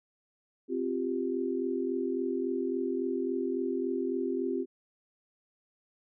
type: chord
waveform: sine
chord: C suspended fourth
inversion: none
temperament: just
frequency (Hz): 261.6 / 348.8 / 392.4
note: C4 / F4 / G4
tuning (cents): 0 / -2 / +2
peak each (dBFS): -33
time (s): 0.68-4.66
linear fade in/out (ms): 50
effects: none